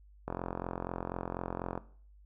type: click train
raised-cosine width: 1 ms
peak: -21 dBFS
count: 67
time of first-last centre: 0.28-1.777 s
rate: 44.1 Hz
effects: noise-tail reverb RT60 0.5 s tail -18 dB re dry + added 50 Hz sine -55 dBFS peak until 2.25 s